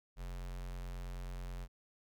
square tone with notch filter, 44.65 Hz, F1, 39 cents sharp, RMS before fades -43 dBFS, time 0.16-1.68 s, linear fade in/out 50 ms, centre 290 Hz, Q 1.8, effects none

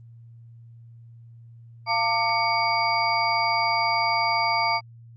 sine tone cluster, 691 / 905 / 1184 / 2237 / 4745 Hz, F5 / A5 / D6 / C#7 / D8, -19 / +48 / +14 / +15 / +17 cents, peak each -28 / -24 / -29 / -26 / -29 dBFS, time 1.86-4.81 s, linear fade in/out 50 ms, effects added 116 Hz sine -44 dBFS peak until 5.16 s + Opus 32 kbps

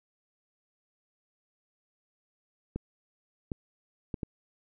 clicks, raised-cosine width 3 ms, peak -20 dBFS, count 4, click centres 2.76 / 3.518 / 4.142 / 4.232 s, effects none

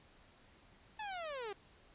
sawtooth linear sweep, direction down, 882 to 382.6 Hz, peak -37 dBFS, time 0.99-1.53 s, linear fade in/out 5 ms, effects pink hiss -64 dBFS RMS until 1.94 s + resampled to 8000 Hz

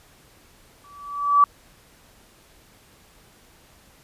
sine tone with exponential growth, 1151 Hz, D6, 35 cents flat, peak -9 dBFS, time 0.84-1.44 s, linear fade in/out 2 ms, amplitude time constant 130 ms, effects pink hiss -54 dBFS RMS until 4.03 s + resampled to 32000 Hz

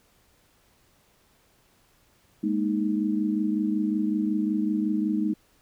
sine chord, Ab suspended second, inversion none, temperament equal, 207.7 / 233.1 / 311.1 Hz, Ab3 / Bb3 / Eb4, 0 / 0 / 0 cents, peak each -26 / -30 / -26 dBFS, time 2.43-5.34 s, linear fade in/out 10 ms, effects pink hiss -63 dBFS RMS until 5.61 s

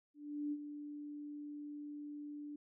sine tone with ADSR envelope, 293.7 Hz, D4, in tune, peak -35 dBFS, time 0.14-2.56 s, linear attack 380 ms, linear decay 50 ms, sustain -9 dB, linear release 5 ms, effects none

